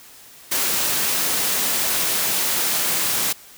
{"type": "high-pass noise", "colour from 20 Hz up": "white", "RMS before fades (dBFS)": -21, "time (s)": [0.51, 3.33], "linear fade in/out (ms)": 10, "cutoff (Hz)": 130, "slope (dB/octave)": 12, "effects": ["white hiss -45 dBFS RMS until 3.57 s"]}